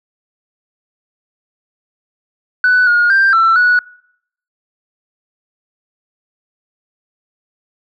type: tone with pitch steps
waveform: sine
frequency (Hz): 1493 / 1433 / 1579 / 1339 / 1468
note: F#6 / F6 / G6 / E6 / F#6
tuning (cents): +15 / +44 / +12 / +27 / -14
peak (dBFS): -6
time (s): 2.64-3.79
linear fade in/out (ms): 2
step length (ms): 230
effects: noise-tail reverb RT60 0.7 s tail -24 dB re dry + tanh soft clip ceiling -5 dBFS